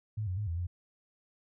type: tone with pitch steps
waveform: sine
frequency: 107.3 / 91.5 / 104.8 / 83.7 / 88.2 Hz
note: A2 / F#2 / G#2 / E2 / F2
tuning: -43 / -19 / +16 / +27 / +18 cents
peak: -31 dBFS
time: 0.17-0.67 s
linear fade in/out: 10 ms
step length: 100 ms
effects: none